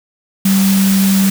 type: tone in noise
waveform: sine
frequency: 194 Hz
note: G3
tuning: 18 cents flat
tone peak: -9 dBFS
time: 0.45-1.3 s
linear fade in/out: 5 ms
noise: white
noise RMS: -20 dBFS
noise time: 0.45-1.3 s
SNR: +8 dB
effects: none